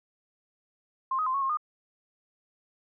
sine tone with pitch steps, 1057 / 1257 / 1040 / 1104 / 1072 / 1221 Hz, C6 / D#6 / C6 / C#6 / C6 / D#6, +17 / +17 / -11 / -7 / +42 / -33 cents, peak -25 dBFS, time 1.11-1.572 s, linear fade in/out 5 ms, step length 77 ms, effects none

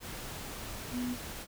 sine tone in noise, 246.9 Hz, B3, in tune, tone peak -32 dBFS, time 0.91-1.17 s, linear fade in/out 50 ms, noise pink, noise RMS -42 dBFS, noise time 0-1.47 s, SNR +7 dB, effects none

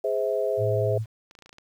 sine chord, Ab augmented, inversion none, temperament just, 415.3 / 519.1 / 648.9 Hz, Ab4 / C5 / E5, 0 / -14 / -27 cents, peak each -27 dBFS, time 0.04-0.98 s, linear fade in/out 5 ms
sine tone, 110 Hz, A2, in tune, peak -25 dBFS, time 0.57-1.06 s, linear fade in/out 50 ms
clicks, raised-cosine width 0.2 ms, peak -31 dBFS, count 8, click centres 1.311 / 1.352 / 1.389 / 1.423 / 1.46 / 1.493 / 1.529 / 1.584 s
effects 9-bit

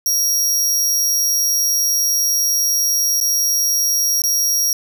sawtooth tone with dropouts, 5650 Hz, F8, 19 cents sharp, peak -12 dBFS, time 0.06-4.73 s, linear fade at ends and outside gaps 1 ms, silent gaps 3.202-3.211 / 4.219-4.238 s, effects none

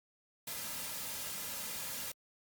white noise with comb filter, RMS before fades -41 dBFS, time 0.47-2.12 s, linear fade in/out 5 ms, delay 2.7 ms, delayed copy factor -0.55, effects Opus 48 kbps

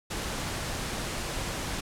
pink noise, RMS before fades -33 dBFS, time 0.1-1.81 s, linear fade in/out 10 ms, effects low-pass 10000 Hz 12 dB/octave

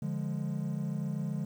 triangle chord, D diminished, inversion none, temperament equal, 146.83 / 174.61 / 207.7 Hz, D3 / F3 / Ab3, 0 / 0 / 0 cents, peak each -32 / -34 / -34 dBFS, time 0.02-1.45 s, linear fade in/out 5 ms, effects tanh soft clip ceiling -23 dBFS + 10-bit

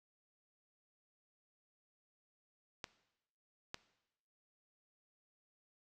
clicks, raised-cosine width 0.2 ms, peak -24 dBFS, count 2, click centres 2.842 / 3.744 s, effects noise-tail reverb RT60 0.9 s tail -17 dB re dry

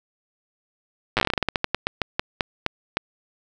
slowing click train, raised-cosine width 0.3 ms, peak -4 dBFS, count 22, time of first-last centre 1.17-2.97 s, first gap 8 ms, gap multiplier 1.2, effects none

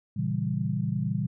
sine chord, A# diminished seventh, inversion none, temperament equal, 116.54 / 138.59 / 164.81 / 196 Hz, A#2 / C#3 / E3 / G3, 0 / 0 / 0 / 0 cents, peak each -31 dBFS, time 0.16-1.27 s, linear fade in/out 10 ms, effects none

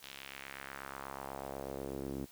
sawtooth tone with band-pass filter sweep, 68.2 Hz, C#2, 28 cents flat, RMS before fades -44 dBFS, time 0.02-2.26 s, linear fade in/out 20 ms, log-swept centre 3600 to 280 Hz, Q 1.8, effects white hiss -59 dBFS RMS until 2.31 s

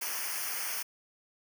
white noise with comb filter, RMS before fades -35 dBFS, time 0.01-0.83 s, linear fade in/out 10 ms, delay 0.26 ms, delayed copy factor -0.95, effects none

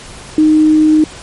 sine tone, 309.3 Hz, D#4, 10 cents flat, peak -5 dBFS, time 0.38-1.04 s, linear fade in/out 2 ms, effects pink hiss -32 dBFS RMS until 1.22 s + MP3 48 kbps

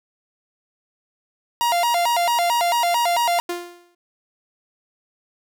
45% pulse tone with vibrato, 812 Hz, G#5, 39 cents flat, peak -17 dBFS, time 1.61-3.4 s, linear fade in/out 0 ms, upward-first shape square, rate 4.5 Hz, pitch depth 270 cents each way
sawtooth tone with exponential decay, 349.7 Hz, F4, 2 cents sharp, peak -18 dBFS, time 3.49-3.95 s, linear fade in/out 5 ms, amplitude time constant 100 ms
effects none

